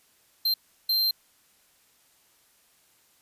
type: tone bursts at uneven times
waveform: square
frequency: 4150 Hz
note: C8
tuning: 15 cents flat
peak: -22 dBFS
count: 2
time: 0.45-0.54 / 0.89-1.11 s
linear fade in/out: 5 ms
effects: white hiss -63 dBFS RMS until 3.21 s + resampled to 32000 Hz